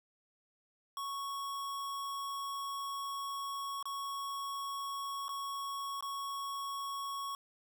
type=tone with dropouts; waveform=square; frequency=1108 Hz; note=C#6; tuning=1 cent flat; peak=-38 dBFS; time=0.97-7.35 s; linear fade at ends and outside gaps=1 ms; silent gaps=3.827-3.855 / 5.282-5.291 / 6.008-6.025 s; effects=none